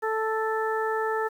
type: harmonic tone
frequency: 440 Hz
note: A4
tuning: in tune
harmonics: 1 / 2 / 3 / 4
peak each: -27 / -30 / -32 / -33 dBFS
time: 0.02-1.29 s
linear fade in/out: 20 ms
effects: 9-bit